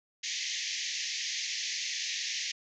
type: band-pass noise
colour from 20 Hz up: white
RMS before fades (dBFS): -35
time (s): 0.23-2.52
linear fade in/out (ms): 10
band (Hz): 1800 to 6700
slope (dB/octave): 96
effects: none